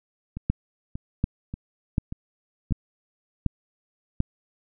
two click trains, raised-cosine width 5 ms, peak -9 / -20 dBFS, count 6 / 5, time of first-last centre 0.5-4.204 / 0.37-2.709 s, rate 1.35 / 1.71 Hz, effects none

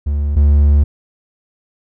triangle tone pair in turn, 72.5 / 72.5 Hz, D2 / D2, -22 / -22 cents, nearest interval unison, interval 0 cents, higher neither, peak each -12 / -5 dBFS, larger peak second, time 0.06-0.36 / 0.36-0.84 s, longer second, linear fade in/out 10 ms, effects none

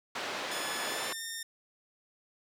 pink band-pass noise, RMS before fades -37 dBFS, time 0.15-1.13 s, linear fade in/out 5 ms, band 450 to 4400 Hz, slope 12 dB/octave
10% pulse tone with pitch glide, 1721 to 1823.3 Hz, A6 to A#6, -39 to -39 cents, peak -28 dBFS, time 0.51-1.43 s, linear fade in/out 5 ms, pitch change +100 cents, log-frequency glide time 0.85-1.22 s
effects none

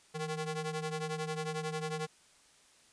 sawtooth ring-modulated tone, 311.1 Hz, D#4, in tune, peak -28 dBFS, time 0.14-2.07 s, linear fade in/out 20 ms, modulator 150 Hz, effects white hiss -63 dBFS RMS until 2.92 s + resampled to 22050 Hz

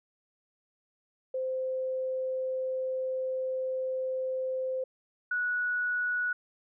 sine tone pair in turn, 519 / 1468 Hz, C5 / F#6, -14 / -14 cents, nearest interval octave + tritone, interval 1800 cents, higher second, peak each -29 / -27 dBFS, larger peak second, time 1.34-4.84 / 5.31-6.33 s, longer first, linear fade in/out 5 ms, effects none

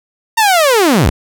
sawtooth linear sweep, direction down, 927 to 40.07 Hz, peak -4 dBFS, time 0.37-1.1 s, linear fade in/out 10 ms, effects none

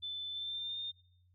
sine tone with pitch glide, 3520 to 3634 Hz, A7 to A#7, 0 to -45 cents, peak -37 dBFS, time 0.02-0.92 s, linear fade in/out 20 ms, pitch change +55 cents, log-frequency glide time 0.31-0.79 s, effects noise-tail reverb RT60 0.7 s tail -20 dB re dry + added 90 Hz sine -65 dBFS peak until 1.34 s

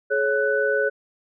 sine tone cluster, 424.9 / 552 / 1493 Hz, G#4 / C#5 / F#6, +40 / -7 / +15 cents, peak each -23 dBFS, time 0.1-0.9 s, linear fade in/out 20 ms, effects none

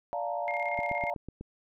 sine chord, Bb major seventh, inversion first, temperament just, 582.7 / 699.2 / 874.1 / 932.3 Hz, D5 / F5 / A5 / Bb5, -14 / +2 / -12 / 0 cents, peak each -35 / -33 / -39 / -38 dBFS, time 0.13-1.14 s, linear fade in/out 0 ms
sine tone with tremolo, 2127 Hz, C7, 28 cents sharp, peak -31 dBFS, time 0.48-1.1 s, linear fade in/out 0 ms, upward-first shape square, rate 17 Hz, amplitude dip 55%
click train, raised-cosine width 3 ms, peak -27 dBFS, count 6, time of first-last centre 0.79-1.41 s, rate 8.06 Hz
effects none

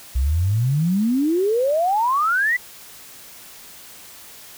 sine exponential sweep, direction up, 60.5 to 2024 Hz, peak -16 dBFS, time 0.15-2.57 s, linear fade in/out 10 ms, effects white hiss -42 dBFS RMS until 4.57 s

